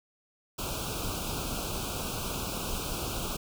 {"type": "band-stop noise", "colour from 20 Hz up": "pink", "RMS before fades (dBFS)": -34, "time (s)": [0.58, 3.37], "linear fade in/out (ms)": 10, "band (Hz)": [1500, 2400], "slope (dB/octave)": 96, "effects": []}